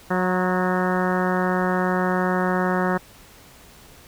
harmonic tone with a mistuned harmonic, 182.7 Hz, F#3, 22 cents flat, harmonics 1 / 2 / 3 / 4 / 5 / 6 / 7 / 8 / 9 / 10, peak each -23 / -26 / -28 / -29 / -30 / -31 / -31 / -32 / -33 / -33 dBFS, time 0.1-2.98 s, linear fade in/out 10 ms, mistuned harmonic 5, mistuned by +31 cents, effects pink hiss -48 dBFS RMS until 4.07 s

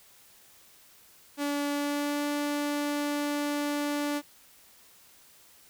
sawtooth tone with pitch glide, 287.6 to 291.3 Hz, D4 to D4, -36 to -14 cents, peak -24 dBFS, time 1.37-4.22 s, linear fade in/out 50 ms, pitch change +22 cents, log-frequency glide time 1.7-2.26 s, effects white hiss -57 dBFS RMS until 5.69 s

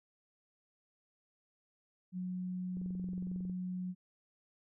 sine tone, 182.4 Hz, F#3, 24 cents flat, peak -36 dBFS, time 2.12-3.95 s, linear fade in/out 50 ms
click train, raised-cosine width 3 ms, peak -37 dBFS, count 17, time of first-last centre 2.77-3.497 s, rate 22 Hz
effects none

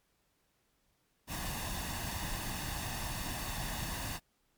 pink noise with comb filter, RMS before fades -38 dBFS, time 1.27-4.2 s, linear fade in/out 50 ms, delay 1.1 ms, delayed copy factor +0.6, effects pink hiss -75 dBFS RMS until 4.57 s + MP3 96 kbps

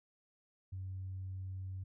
sine tone, 94.2 Hz, F#2, 32 cents sharp, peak -39 dBFS, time 0.72-1.84 s, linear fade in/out 10 ms, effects tanh soft clip ceiling -35 dBFS

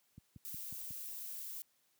click train, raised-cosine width 5 ms, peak -38 dBFS, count 5, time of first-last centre 0.18-0.907 s, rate 5.5 Hz
violet noise, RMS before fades -45 dBFS, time 0.45-1.62 s, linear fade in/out 0 ms
effects white hiss -75 dBFS RMS until 1.99 s + high-pass 80 Hz 12 dB/octave

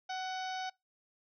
harmonic tone with a mistuned harmonic, 750 Hz, F#5, 23 cents sharp, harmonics 1 / 2 / 3 / 4 / 5 / 6 / 7 / 8, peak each -37 / -44 / -48 / -50 / -49 / -53 / -52 / -53 dBFS, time 0.09-0.7 s, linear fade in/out 10 ms, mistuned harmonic 2, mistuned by -20 cents, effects noise-tail reverb RT60 0.2 s tail -24 dB re dry

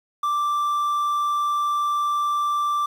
triangle tone with quantisation, 1174.7 Hz, D6, in tune, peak -18 dBFS, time 0.23-2.86 s, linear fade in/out 5 ms, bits 8, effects none

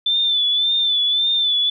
sine tone with vibrato, 3520 Hz, A7, in tune, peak -15 dBFS, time 0.06-1.7 s, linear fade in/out 5 ms, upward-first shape sine, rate 1.8 Hz, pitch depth 53 cents each way, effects none

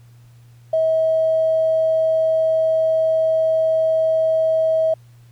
triangle tone with tanh clipping, 642 Hz, E5, 46 cents flat, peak -14 dBFS, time 0.73-4.94 s, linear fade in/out 5 ms, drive 3 dB, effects added 119 Hz sine -44 dBFS peak until 5.31 s + pink hiss -59 dBFS RMS until 5.31 s

